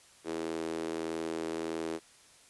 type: tone with high-pass filter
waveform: sawtooth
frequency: 81.6 Hz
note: E2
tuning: 17 cents flat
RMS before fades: -36 dBFS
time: 0.24-2 s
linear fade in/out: 50 ms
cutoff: 360 Hz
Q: 3.9
effects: white hiss -59 dBFS RMS until 2.49 s + resampled to 24000 Hz